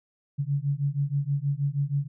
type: beating tone pair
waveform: sine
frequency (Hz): 138.59 / 144.89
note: C#3 / D3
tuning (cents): 0 / -23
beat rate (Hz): 6.3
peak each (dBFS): -27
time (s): 0.38-2.08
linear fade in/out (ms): 20
effects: none